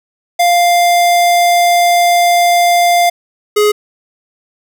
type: tone pair in turn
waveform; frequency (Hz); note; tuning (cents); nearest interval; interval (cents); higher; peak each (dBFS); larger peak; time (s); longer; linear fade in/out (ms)
square; 698.5 / 419.1; F5 / G#4; 0 / +16; major sixth; 884; first; -8; neither; 0.39-3.1 / 3.56-3.72; first; 10
effects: none